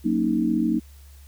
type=chord; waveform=sine; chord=D# minor seventh; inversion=first; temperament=equal; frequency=185 / 233.1 / 277.2 / 311.1 Hz; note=F#3 / A#3 / C#4 / D#4; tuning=0 / 0 / 0 / 0 cents; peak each=-28 / -23 / -29 / -23 dBFS; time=0.04-0.8 s; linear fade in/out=20 ms; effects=added 70 Hz sine -44 dBFS peak until 1.27 s + white hiss -56 dBFS RMS until 1.27 s